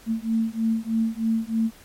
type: beating tone pair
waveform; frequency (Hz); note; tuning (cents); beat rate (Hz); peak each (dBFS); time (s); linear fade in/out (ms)
sine; 223.1 / 226.3; A3 / A3; +24 / +49; 3.2; -24; 0.06-1.71; 50
effects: pink hiss -50 dBFS RMS until 1.84 s + MP3 64 kbps